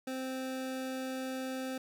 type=tone; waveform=25% pulse; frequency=260.9 Hz; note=C4; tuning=5 cents flat; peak=-32 dBFS; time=0.07-1.78 s; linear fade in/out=5 ms; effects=none